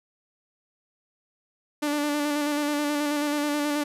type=tone with vibrato; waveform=sawtooth; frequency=293.8 Hz; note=D4; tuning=1 cent sharp; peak=-20 dBFS; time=1.82-3.84 s; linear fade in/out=10 ms; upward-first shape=square; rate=9.3 Hz; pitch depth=23 cents each way; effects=resampled to 32000 Hz